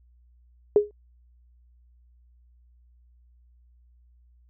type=tone with exponential decay; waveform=sine; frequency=415.3 Hz; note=G#4; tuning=in tune; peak=-10 dBFS; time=0.76-0.91 s; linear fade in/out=1 ms; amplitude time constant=32 ms; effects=added 60 Hz sine -55 dBFS peak until 4.49 s